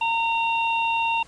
harmonic tone, 917 Hz, A#5, 29 cents flat, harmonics 1 / 3 / 4, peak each -22 / -25 / -36 dBFS, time 0.01-1.23 s, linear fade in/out 5 ms, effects pink hiss -51 dBFS RMS until 1.27 s + resampled to 22050 Hz

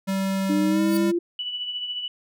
square tone with pitch glide, 193.2 to 199.32 Hz, G3 to G3, -25 to +29 cents, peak -23 dBFS, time 0.07-1.12 s, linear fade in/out 20 ms, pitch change +54 cents, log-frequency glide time 0.7-0.8 s
sine linear sweep, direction up, 295.4 to 347 Hz, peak -20 dBFS, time 0.49-1.19 s, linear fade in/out 10 ms
5% pulse tone with exponential growth, 4611 Hz, D8, 33 cents flat, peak -21 dBFS, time 0.79-0.97 s, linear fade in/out 1 ms, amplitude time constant 39 ms
sine tone with tremolo, 2960 Hz, F#7, in tune, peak -25 dBFS, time 1.39-2.08 s, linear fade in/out 2 ms, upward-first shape triangle, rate 14 Hz, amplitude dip 55%
effects none

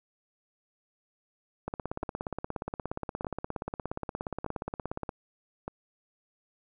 two click trains, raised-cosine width 1 ms, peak -19 / -20 dBFS, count 59 / 4, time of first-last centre 1.68-5.092 / 2.03-5.68 s, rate 17 / 0.822 Hz, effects none

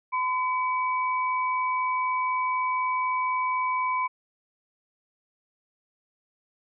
sine tone pair together, 1013.8 / 2276 Hz, B5 / C#7, +45 / +45 cents, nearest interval octave + major second, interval 1400 cents, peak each -24 / -32 dBFS, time 0.12-4.08 s, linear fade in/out 20 ms, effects none

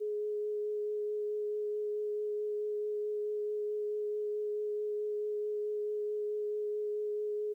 sine tone with vibrato, 420 Hz, G#4, 19 cents sharp, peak -32 dBFS, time 0-7.54 s, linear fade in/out 20 ms, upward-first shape triangle, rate 4.6 Hz, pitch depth 11 cents each way, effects 12-bit

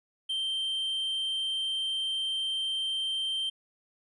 triangle tone, 3136 Hz, G7, in tune, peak -27 dBFS, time 0.29-3.5 s, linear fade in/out 10 ms, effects resampled to 24000 Hz

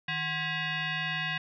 sine tone with frequency modulation, 156.8 Hz, D#3, 14 cents sharp, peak -29 dBFS, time 0.08-1.38 s, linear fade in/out 5 ms, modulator 899 Hz, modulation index 3.3, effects none

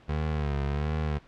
25% pulse tone with vibrato, 73.6 Hz, D2, 4 cents sharp, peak -23 dBFS, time 0.08-1.19 s, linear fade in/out 20 ms, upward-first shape sine, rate 1.4 Hz, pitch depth 94 cents each way, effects pink hiss -56 dBFS RMS until 1.27 s + low-pass 3000 Hz 12 dB/octave

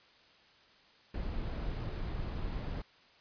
brown noise, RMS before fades -37 dBFS, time 1.14-2.82 s, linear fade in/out 5 ms, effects white hiss -62 dBFS RMS until 3.2 s + resampled to 11025 Hz

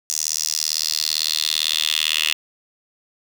10% pulse tone with high-pass filter sweep, 77.78 Hz, D#2, in tune, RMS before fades -22 dBFS, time 0.1-2.33 s, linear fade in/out 0 ms, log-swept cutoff 6200 to 2900 Hz, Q 3.9, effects none

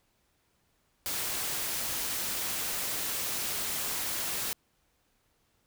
white noise, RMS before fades -33 dBFS, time 1.06-4.53 s, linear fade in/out 0 ms, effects pink hiss -72 dBFS RMS until 5.66 s

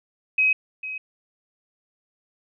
sine tone with echo, 2536 Hz, D#7, 32 cents sharp, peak -16 dBFS, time 0.38-0.53 s, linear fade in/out 5 ms, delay 450 ms, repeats 1, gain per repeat -13 dB, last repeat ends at 0.98 s, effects none

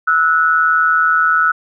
sine tone pair together, 1310 / 1470.4 Hz, E6 / F#6, -11 / -11 cents, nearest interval major second, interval 200 cents, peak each -13 dBFS, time 0.07-1.52 s, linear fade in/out 10 ms, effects none

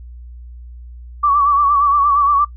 sine tone with vibrato, 1146 Hz, D6, 43 cents flat, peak -10 dBFS, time 1.23-2.45 s, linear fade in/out 10 ms, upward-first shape sine, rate 8.6 Hz, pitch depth 58 cents each way, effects noise-tail reverb RT60 0.1 s tail -20 dB re dry + added 60 Hz sine -32 dBFS peak until 2.56 s

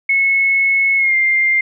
sine tone with pitch glide, 2191 to 2103 Hz, C#7 to C7, -21 to +8 cents, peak -11 dBFS, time 0.09-1.61 s, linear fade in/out 5 ms, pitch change -71 cents, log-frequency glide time 0.97-1.15 s, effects none

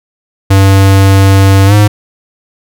square tone with pitch glide, 97.3 to 104.28 Hz, G2 to G#2, -12 to +8 cents, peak -3 dBFS, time 0.5-1.88 s, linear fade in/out 10 ms, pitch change +120 cents, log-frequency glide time 1.66-1.74 s, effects none

